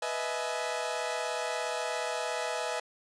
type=chord; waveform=sawtooth; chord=E major seventh; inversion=second; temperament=equal with one note detuned; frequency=493.9 / 622.3 / 659.3 / 845.6 Hz; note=B4 / D#5 / E5 / G#5; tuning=0 / 0 / 0 / +31 cents; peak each=-33 dBFS; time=0.02-2.8 s; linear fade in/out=5 ms; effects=resampled to 22050 Hz